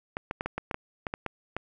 clicks, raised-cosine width 0.5 ms, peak -16 dBFS, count 11, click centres 0.169 / 0.311 / 0.409 / 0.46 / 0.58 / 0.712 / 0.744 / 1.068 / 1.139 / 1.263 / 1.566 s, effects none

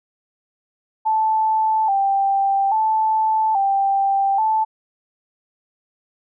sine tone with vibrato, 830 Hz, G#5, 1 cent flat, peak -15 dBFS, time 1.05-4.65 s, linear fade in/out 20 ms, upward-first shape square, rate 0.6 Hz, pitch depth 93 cents each way, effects none

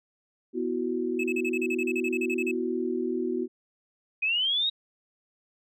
sine chord, B suspended fourth, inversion none, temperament equal, 246.9 / 329.6 / 370 Hz, B3 / E4 / F#4, 0 / 0 / 0 cents, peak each -31 / -32 / -29 dBFS, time 0.53-3.48 s, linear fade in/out 50 ms
triangle tone bursts, 2591 Hz, E7, 30 cents flat, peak -27 dBFS, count 16, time 1.19-2.513 s, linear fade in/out 5 ms, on 48 ms, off 37 ms
sine linear sweep, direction up, 2469 to 3824 Hz, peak -23 dBFS, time 4.22-4.7 s, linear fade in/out 10 ms
effects none

